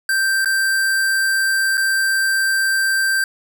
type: tone with dropouts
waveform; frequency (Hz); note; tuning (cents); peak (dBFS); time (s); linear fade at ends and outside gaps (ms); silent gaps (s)
square; 1568; G6; 0; -16; 0.09-3.24; 2; 0.447-0.457 / 1.772-1.777
effects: none